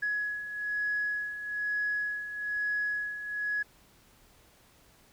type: beating tone pair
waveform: sine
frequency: 1680 / 1681.1 Hz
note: G#6 / G#6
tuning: +19 / +21 cents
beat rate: 1.1 Hz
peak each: -36 / -30 dBFS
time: 0.02-3.63 s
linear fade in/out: 10 ms
effects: tanh soft clip ceiling -22 dBFS + pink hiss -61 dBFS RMS until 5.12 s